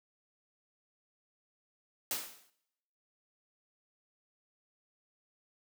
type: noise with exponential decay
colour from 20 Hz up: white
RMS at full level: -32 dBFS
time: 2.11-2.5 s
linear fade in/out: 1 ms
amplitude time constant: 84 ms
effects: noise-tail reverb RT60 0.9 s tail -22 dB re dry + high-pass 200 Hz 12 dB/octave